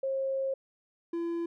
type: tone pair in turn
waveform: sine / triangle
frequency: 537 / 338.3 Hz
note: C5 / E4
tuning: +45 / +45 cents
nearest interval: minor sixth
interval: 800 cents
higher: first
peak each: -28 dBFS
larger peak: neither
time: 0.03-0.54 / 1.13-1.46 s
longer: first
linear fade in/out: 5 ms
effects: none